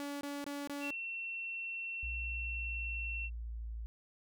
sawtooth tone bursts, 285.3 Hz, C#4, 50 cents sharp, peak -35 dBFS, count 4, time 0-0.906 s, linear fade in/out 0 ms, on 210 ms, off 22 ms
sine tone, 2710 Hz, E7, 47 cents sharp, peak -38 dBFS, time 0.8-3.3 s, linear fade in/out 50 ms
sine tone with pitch glide, 61.5 to 56.07 Hz, B1 to A1, -7 to +33 cents, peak -39 dBFS, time 2.03-3.86 s, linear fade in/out 0 ms, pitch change -160 cents, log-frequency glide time 2.43-3.69 s
effects none

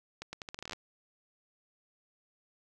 accelerating click train, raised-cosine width 0.2 ms, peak -23 dBFS, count 13, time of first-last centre 0.22-0.732 s, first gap 110 ms, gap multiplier 0.8, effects none

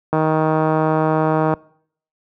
click train, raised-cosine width 1 ms, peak -4 dBFS, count 222, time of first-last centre 0.13-1.538 s, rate 157 Hz, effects noise-tail reverb RT60 0.6 s tail -24 dB re dry + high-pass 80 Hz 12 dB/octave

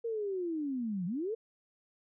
sine linear two-way sweep, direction down then up, 469.3 to 167.8 to 469.3 Hz, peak -32 dBFS, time 0.04-1.35 s, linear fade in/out 10 ms, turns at 1.06 s, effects none

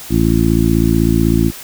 harmonic tone, 56 Hz, A1, 31 cents sharp, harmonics 1 / 2 / 3 / 4 / 5 / 6, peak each -17 / -17 / -17 / -17 / -17 / -17 dBFS, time 0.09-1.52 s, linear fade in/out 50 ms, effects white hiss -32 dBFS RMS until 1.63 s

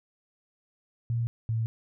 sine tone pair in turn, 117 / 112.91 Hz, A#2 / A2, +7 / +45 cents, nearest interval minor second, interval 62 cents, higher first, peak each -25 dBFS, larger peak neither, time 1.1-1.27 / 1.49-1.66 s, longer neither, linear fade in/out 0 ms, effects none

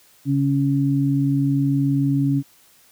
sine tone pair together, 139 / 278 Hz, C#3 / C#4, +5 / +5 cents, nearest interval octave, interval 1200 cents, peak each -19 dBFS, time 0.25-2.43 s, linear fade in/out 50 ms, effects white hiss -54 dBFS RMS until 2.91 s

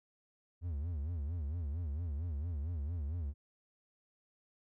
triangle tone with vibrato, 78.6 Hz, D#2, 18 cents sharp, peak -33 dBFS, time 0.61-3.34 s, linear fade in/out 50 ms, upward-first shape sine, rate 4.4 Hz, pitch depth 210 cents each way, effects none

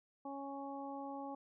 harmonic tone, 277.2 Hz, C#4, in tune, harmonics 1 / 2 / 3 / 4, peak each -46 / -49 / -46 / -53 dBFS, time 0.25-1.35 s, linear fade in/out 5 ms, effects none

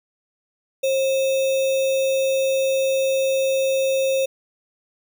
sine tone with sample-and-hold, 535 Hz, C5, 38 cents sharp, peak -17 dBFS, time 0.83-4.26 s, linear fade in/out 10 ms, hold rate 3150 Hz, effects none

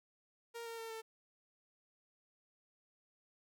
sawtooth tone with pitch steps, 466.2 / 459.5 / 452.9 / 446.4 Hz, A#4 / A#4 / A#4 / A4, 0 / -25 / -50 / +25 cents, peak -40 dBFS, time 0.54-1.02 s, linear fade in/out 20 ms, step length 120 ms, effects none

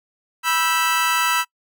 25% pulse chord, E minor, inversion second, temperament equal with one note detuned, 978.7 / 1318.5 / 1568 Hz, B5 / E6 / G6, -16 / 0 / 0 cents, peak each -18 / -16 / -22 dBFS, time 0.43-1.45 s, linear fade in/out 50 ms, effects noise-tail reverb RT60 0.1 s tail -25 dB re dry

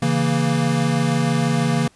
square chord, A# diminished, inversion first, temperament equal, 138.59 / 164.81 / 233.1 Hz, C#3 / E3 / A#3, 0 / 0 / 0 cents, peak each -22 dBFS, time 0.02-1.88 s, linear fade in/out 5 ms, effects pink hiss -55 dBFS RMS until 1.95 s + resampled to 24000 Hz

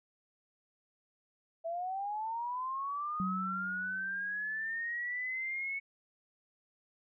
sine linear sweep, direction up, 653 to 2217 Hz, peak -34 dBFS, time 1.64-5.8 s, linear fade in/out 20 ms
sine tone with exponential decay, 187.5 Hz, F#3, 23 cents sharp, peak -31 dBFS, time 3.2-4.81 s, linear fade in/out 0 ms, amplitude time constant 350 ms
effects none

